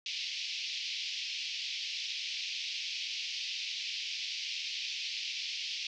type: band-pass noise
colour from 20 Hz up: pink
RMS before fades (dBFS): -38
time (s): 0.06-5.87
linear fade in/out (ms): 2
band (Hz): 2400 to 5500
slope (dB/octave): 48
effects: none